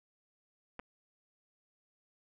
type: clicks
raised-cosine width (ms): 0.5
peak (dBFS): -29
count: 2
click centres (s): 0.793 / 0.797
effects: none